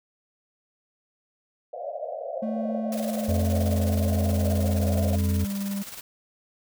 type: band-pass noise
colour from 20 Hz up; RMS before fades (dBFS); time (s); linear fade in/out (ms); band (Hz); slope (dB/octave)
pink; -33; 1.73-5.16; 5; 520 to 700; 96
type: tone with pitch glide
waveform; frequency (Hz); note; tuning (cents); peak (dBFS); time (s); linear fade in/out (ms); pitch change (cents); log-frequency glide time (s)
triangle; 220.8 to 199; A3 to G3; +6 to +26; -25; 2.42-5.83; 10; -180; 2.76-5.46
type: noise with tremolo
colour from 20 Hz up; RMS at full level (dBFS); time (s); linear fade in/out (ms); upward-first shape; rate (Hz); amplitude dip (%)
white; -38; 2.92-6.01; 2; square; 19; 50
type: harmonic tone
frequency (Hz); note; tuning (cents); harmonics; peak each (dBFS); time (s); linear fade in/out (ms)
87.31; F2; 0; 1 / 3 / 5; -22 / -36 / -39; 3.28-5.45; 10
effects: none